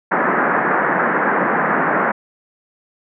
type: band-pass noise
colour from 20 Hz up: white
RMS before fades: -17 dBFS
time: 0.11-2.12 s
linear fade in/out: 10 ms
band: 160 to 1800 Hz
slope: 48 dB/octave
effects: none